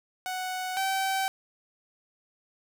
sawtooth tone pair in turn, 741 / 770.4 Hz, F#5 / G5, +2 / -30 cents, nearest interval minor second, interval 68 cents, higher second, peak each -27 / -22 dBFS, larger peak second, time 0.26-0.77 / 0.77-1.28 s, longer neither, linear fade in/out 0 ms, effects none

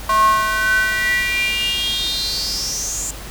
square tone with high-pass filter sweep, 216.3 Hz, A3, 29 cents flat, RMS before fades -19 dBFS, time 0.09-3.11 s, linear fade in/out 5 ms, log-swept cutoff 970 to 7400 Hz, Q 8.1, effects added 50 Hz sine -34 dBFS peak until 3.3 s + pink hiss -34 dBFS RMS until 3.3 s

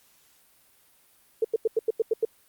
sine tone bursts, 447.5 Hz, A4, 29 cents sharp, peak -19 dBFS, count 8, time 1.42-2.251 s, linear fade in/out 5 ms, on 26 ms, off 89 ms, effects white hiss -61 dBFS RMS until 2.48 s + Opus 48 kbps

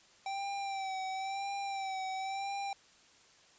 square tone with vibrato, 778 Hz, G5, 13 cents flat, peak -36 dBFS, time 0.26-2.73 s, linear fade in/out 2 ms, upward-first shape sine, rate 0.97 Hz, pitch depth 43 cents each way, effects white hiss -62 dBFS RMS until 3.58 s + resampled to 16000 Hz

